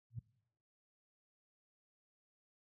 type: tone with exponential growth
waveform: sine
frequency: 116.8 Hz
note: A#2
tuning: 4 cents sharp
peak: -36 dBFS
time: 0.1-0.19 s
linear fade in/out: 5 ms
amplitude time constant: 18 ms
effects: noise-tail reverb RT60 0.8 s tail -23 dB re dry + high-pass 60 Hz 12 dB/octave